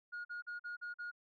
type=tone bursts; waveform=sine; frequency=1436 Hz; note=F6; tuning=48 cents sharp; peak=-39 dBFS; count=6; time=0.12-1.115 s; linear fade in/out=20 ms; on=130 ms; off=43 ms; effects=tanh soft clip ceiling -39 dBFS